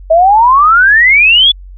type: exponential sweep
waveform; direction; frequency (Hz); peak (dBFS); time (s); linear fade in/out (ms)
sine; up; 629 to 3488; -3; 0.1-1.52; 10
effects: added 46 Hz sine -28 dBFS peak until 1.77 s